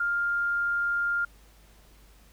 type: tone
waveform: sine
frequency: 1402 Hz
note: F6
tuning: 6 cents sharp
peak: -24 dBFS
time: 0-1.25 s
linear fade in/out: 5 ms
effects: added 50 Hz sine -54 dBFS peak until 2.32 s + pink hiss -59 dBFS RMS until 2.32 s